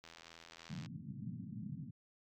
click train, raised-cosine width 0.2 ms, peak -36 dBFS, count 69, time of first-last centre 0.04-0.86 s, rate 82.9 Hz
pink band-pass noise, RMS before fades -46 dBFS, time 0.69-1.91 s, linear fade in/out 10 ms, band 110 to 240 Hz, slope 48 dB/octave
effects AAC 64 kbps

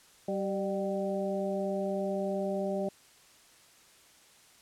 harmonic tone with a mistuned harmonic, 193.4 Hz, G3, 23 cents flat, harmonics 1 / 2 / 3 / 4, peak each -34 / -35 / -33 / -41 dBFS, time 0.28-2.89 s, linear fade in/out 5 ms, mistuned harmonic 3, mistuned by +47 cents, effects white hiss -59 dBFS RMS until 4.61 s + low-pass 10000 Hz 12 dB/octave

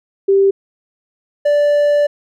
sine / triangle tone pair in turn, 392.2 / 584.4 Hz, G4 / D5, +1 / -9 cents, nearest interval perfect fifth, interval 690 cents, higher second, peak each -8 dBFS, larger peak neither, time 0.28-0.51 / 1.45-2.07 s, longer second, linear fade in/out 10 ms, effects none

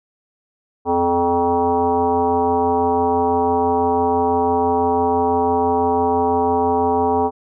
sine tone with frequency modulation, 606 Hz, D#5, 46 cents flat, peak -14 dBFS, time 0.85-7.31 s, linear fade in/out 50 ms, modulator 174 Hz, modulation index 2.1, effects none

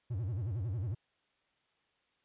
triangle tone with vibrato, 105.4 Hz, G#2, 26 cents sharp, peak -31 dBFS, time 0.1-0.95 s, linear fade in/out 10 ms, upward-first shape sine, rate 11 Hz, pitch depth 290 cents each way, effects white hiss -75 dBFS RMS until 2.24 s + resampled to 8000 Hz

